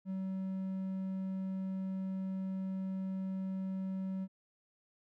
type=tone; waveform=triangle; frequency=190 Hz; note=F#3; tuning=46 cents sharp; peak=-33 dBFS; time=0.05-4.28 s; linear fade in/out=50 ms; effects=none